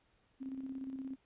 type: tone with tremolo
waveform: sine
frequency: 265.7 Hz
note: C4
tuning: 27 cents sharp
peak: -38 dBFS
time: 0.4-1.16 s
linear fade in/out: 20 ms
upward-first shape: square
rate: 17 Hz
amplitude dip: 45%
effects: pink hiss -73 dBFS RMS until 1.25 s + resampled to 8000 Hz